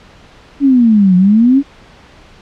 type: exponential two-way sweep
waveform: sine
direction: down then up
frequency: 287.9 to 177.9 to 287.9 Hz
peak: -5 dBFS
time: 0.6-1.63 s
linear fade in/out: 50 ms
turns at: 1.16 s
effects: pink hiss -41 dBFS RMS until 2.41 s + low-pass 4000 Hz 12 dB/octave